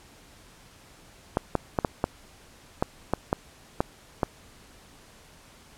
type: clicks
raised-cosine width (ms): 1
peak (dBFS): -8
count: 10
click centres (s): 1.371 / 1.553 / 1.788 / 1.848 / 2.041 / 2.825 / 3.136 / 3.329 / 3.805 / 4.232
effects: pink hiss -53 dBFS RMS until 5.77 s + low-pass 11000 Hz 12 dB/octave